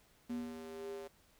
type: tone with high-pass filter sweep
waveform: square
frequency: 80 Hz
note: D#2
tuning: 49 cents sharp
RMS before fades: -44 dBFS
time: 0.29-1.08 s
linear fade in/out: 10 ms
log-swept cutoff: 230 to 470 Hz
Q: 6.3
effects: pink hiss -68 dBFS RMS until 1.39 s

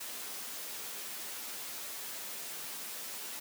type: noise with comb filter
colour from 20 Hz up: white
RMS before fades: -42 dBFS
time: 0-3.4 s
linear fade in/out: 10 ms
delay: 11 ms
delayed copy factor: -0.5
effects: high-pass 200 Hz 12 dB/octave

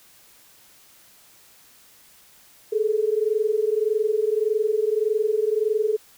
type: tone pair together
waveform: sine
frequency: 420 / 441.7 Hz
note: G#4 / A4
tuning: +19 / +7 cents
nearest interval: minor second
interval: 88 cents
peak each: -22 dBFS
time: 2.72-5.97 s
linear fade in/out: 10 ms
effects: white hiss -53 dBFS RMS until 6.17 s

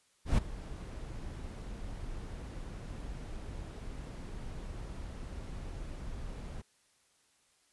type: noise with ADSR envelope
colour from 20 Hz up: brown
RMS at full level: -25 dBFS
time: 0.25-6.62 s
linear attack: 130 ms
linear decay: 10 ms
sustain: -17 dB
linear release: 11 ms
effects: white hiss -70 dBFS RMS until 7.72 s + resampled to 24000 Hz

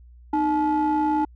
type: ring-modulated tone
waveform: triangle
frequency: 277.2 Hz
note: C#4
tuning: in tune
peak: -14 dBFS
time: 0.33-1.25 s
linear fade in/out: 5 ms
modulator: 584 Hz
effects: added 60 Hz sine -45 dBFS peak until 1.35 s

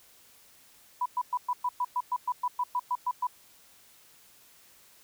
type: tone bursts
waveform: sine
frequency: 987.8 Hz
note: B5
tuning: in tune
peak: -25 dBFS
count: 15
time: 1.01-3.27 s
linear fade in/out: 5 ms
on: 48 ms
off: 110 ms
effects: white hiss -58 dBFS RMS until 5.03 s

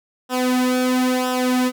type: tone with flanger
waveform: sawtooth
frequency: 253 Hz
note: B3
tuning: 42 cents sharp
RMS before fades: -19 dBFS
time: 0.29-1.72 s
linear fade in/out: 50 ms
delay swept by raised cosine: 0.45 to 2.95 ms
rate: 1 Hz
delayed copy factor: -0.75
effects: none

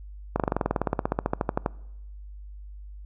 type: slowing click train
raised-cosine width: 1 ms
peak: -9 dBFS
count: 23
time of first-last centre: 0.36-1.661 s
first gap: 38 ms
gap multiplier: 1.04
effects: noise-tail reverb RT60 0.9 s tail -23 dB re dry + added 50 Hz sine -39 dBFS peak until 3.05 s

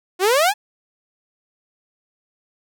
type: exponential sweep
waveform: sawtooth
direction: up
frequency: 349.9 to 877 Hz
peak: -10 dBFS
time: 0.19-0.54 s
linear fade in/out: 50 ms
effects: none

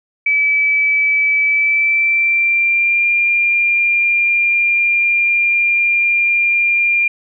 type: tone with pitch glide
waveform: sine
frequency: 2300 to 2396 Hz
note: D7 to D7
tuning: -37 to +34 cents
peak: -11 dBFS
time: 0.26-7.08 s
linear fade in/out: 5 ms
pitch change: +71 cents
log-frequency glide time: 1.45-3.07 s
effects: none

